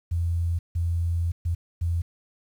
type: tone bursts at uneven times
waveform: sine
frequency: 85 Hz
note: F2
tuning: 46 cents flat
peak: -22 dBFS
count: 4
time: 0.11-0.59 / 0.75-1.32 / 1.45-1.55 / 1.81-2.02 s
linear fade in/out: 10 ms
effects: 9-bit